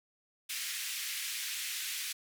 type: band-pass noise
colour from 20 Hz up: pink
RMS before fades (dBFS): -38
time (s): 0.49-2.13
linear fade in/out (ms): 10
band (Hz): 2000 to 16000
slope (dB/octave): 24
effects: none